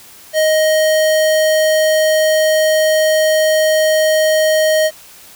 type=tone; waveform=square; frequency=625 Hz; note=D#5; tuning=8 cents sharp; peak=-11 dBFS; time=0.33-4.91 s; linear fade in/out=50 ms; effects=white hiss -40 dBFS RMS until 5.35 s